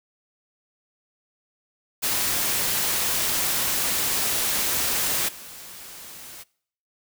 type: noise with level steps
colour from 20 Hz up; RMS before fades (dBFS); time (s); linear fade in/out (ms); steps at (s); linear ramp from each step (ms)
white; -24 / -41; 2.02-6.44; 20; 5.28; 10
effects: noise-tail reverb RT60 0.6 s tail -23 dB re dry